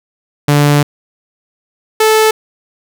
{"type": "tone pair in turn", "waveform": "sawtooth", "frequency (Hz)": [145.7, 436.6], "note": ["D3", "A4"], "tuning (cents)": [-13, -13], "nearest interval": "octave + perfect fifth", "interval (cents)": 1900, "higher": "second", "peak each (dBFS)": -3, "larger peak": "neither", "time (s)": [[0.48, 0.83], [2, 2.31]], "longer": "first", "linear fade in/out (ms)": 5, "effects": []}